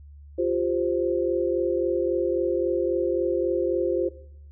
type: chord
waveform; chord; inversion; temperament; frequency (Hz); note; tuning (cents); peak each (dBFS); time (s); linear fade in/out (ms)
sine; F suspended second; none; just; 349.2 / 392.9 / 523.8; F4 / G4 / C5; 0 / +4 / +2; -24 / -28 / -26; 0.38-4.09; 10
effects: noise-tail reverb RT60 0.7 s tail -17 dB re dry + added 72 Hz sine -43 dBFS peak until 4.51 s